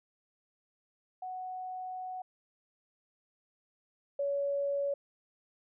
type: tone pair in turn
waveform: sine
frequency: 741 / 563.5 Hz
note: F#5 / C#5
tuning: +2 / +28 cents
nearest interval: perfect fourth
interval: 474 cents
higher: first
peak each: -37 / -29 dBFS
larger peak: second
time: 1.22-2.22 / 4.19-4.94 s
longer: first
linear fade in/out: 5 ms
effects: none